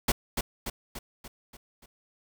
pink noise with echo, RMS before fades -24 dBFS, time 0.08-0.12 s, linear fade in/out 5 ms, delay 290 ms, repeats 6, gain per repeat -5 dB, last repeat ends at 1.86 s, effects none

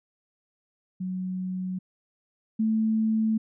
sine tone pair in turn, 185 / 220 Hz, F#3 / A3, 0 / 0 cents, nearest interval minor third, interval 300 cents, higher second, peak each -28 / -21 dBFS, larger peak second, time 1-1.79 / 2.59-3.38 s, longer neither, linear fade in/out 10 ms, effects none

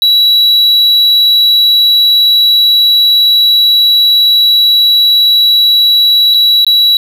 triangle tone with dropouts, 3913 Hz, B7, 17 cents flat, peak -3 dBFS, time 0.02-6.97 s, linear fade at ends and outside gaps 1 ms, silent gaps 6.34-6.344 / 6.647-6.666 s, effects none

